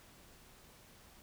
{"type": "silence", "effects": ["pink hiss -60 dBFS RMS until 1.22 s"]}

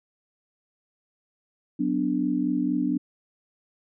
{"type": "chord", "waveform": "sine", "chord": "B minor", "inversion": "second", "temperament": "equal with one note detuned", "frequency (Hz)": [185, 249.5, 293.7], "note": ["F#3", "B3", "D4"], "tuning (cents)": [0, 18, 0], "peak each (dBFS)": [-30, -26, -25], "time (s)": [1.79, 2.98], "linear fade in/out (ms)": 10, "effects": []}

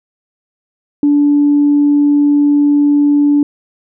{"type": "tone", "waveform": "sine", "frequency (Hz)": 290, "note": "D4", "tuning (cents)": -22, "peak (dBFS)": -6, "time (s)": [1.03, 3.43], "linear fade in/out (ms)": 2, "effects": ["tanh soft clip ceiling -2 dBFS"]}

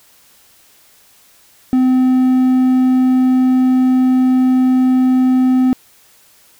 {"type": "tone", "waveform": "triangle", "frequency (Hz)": 256.4, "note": "C4", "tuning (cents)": -35, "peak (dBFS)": -7, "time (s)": [1.73, 5.73], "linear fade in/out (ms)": 0, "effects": ["white hiss -49 dBFS RMS until 6.59 s"]}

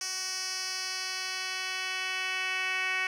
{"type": "tone with band-pass filter sweep", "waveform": "10% pulse", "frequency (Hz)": 374, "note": "F#4", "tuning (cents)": 19, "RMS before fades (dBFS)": -33, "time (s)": [0.01, 3.07], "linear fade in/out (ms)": 2, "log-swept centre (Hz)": [5900, 2400], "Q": 2.2, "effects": []}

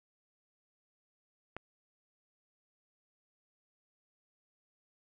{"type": "click", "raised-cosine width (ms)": 0.5, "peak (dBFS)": -25, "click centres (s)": 1.566, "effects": []}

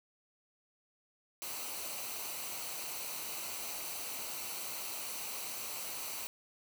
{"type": "noise with comb filter", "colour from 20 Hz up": "white", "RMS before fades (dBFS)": -41, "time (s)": [1.42, 6.27], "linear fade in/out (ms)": 0, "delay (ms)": 0.58, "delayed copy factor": -0.55, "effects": []}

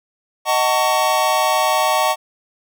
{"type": "chord", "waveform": "square", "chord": "D# half-diminished seventh", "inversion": "none", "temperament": "just", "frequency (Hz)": [622.3, 746.7, 896, 1120.1], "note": ["D#5", "F#5", "A5", "C#6"], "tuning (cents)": [0, 16, 31, 18], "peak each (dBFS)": -21, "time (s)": [0.45, 2.16], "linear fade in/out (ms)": 50, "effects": []}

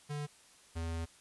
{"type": "tone pair in turn", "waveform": "square", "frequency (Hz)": [146.83, 82.61], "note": ["D3", "E2"], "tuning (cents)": [0, 4], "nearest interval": "minor seventh", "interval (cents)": 996, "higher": "first", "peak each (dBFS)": [-37, -36], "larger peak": "second", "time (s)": [[0.09, 0.27], [0.75, 1.06]], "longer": "second", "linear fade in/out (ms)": 20, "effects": ["white hiss -61 dBFS RMS until 1.2 s", "resampled to 24000 Hz"]}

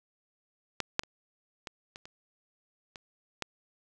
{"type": "clicks", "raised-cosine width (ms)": 0.2, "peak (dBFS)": [-12, -8, -28, -21, -26, -29, -26, -15], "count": 8, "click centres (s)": [0.803, 0.994, 1.035, 1.672, 1.959, 2.055, 2.958, 3.423], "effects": []}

